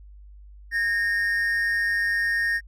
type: tone pair together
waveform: triangle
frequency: 1643 / 1844.2 Hz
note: G#6 / A#6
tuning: -19 / -19 cents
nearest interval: major second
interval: 200 cents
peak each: -28 / -20 dBFS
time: 0.71-2.61 s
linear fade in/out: 50 ms
effects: added 50 Hz sine -43 dBFS peak until 2.67 s